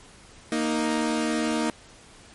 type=tone pair together; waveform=sawtooth; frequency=233.1 / 311.2 Hz; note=A#3 / D#4; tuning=0 / 0 cents; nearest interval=perfect fourth; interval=500 cents; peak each=-22 dBFS; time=0.52-1.7 s; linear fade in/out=2 ms; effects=pink hiss -50 dBFS RMS until 2.34 s + MP3 48 kbps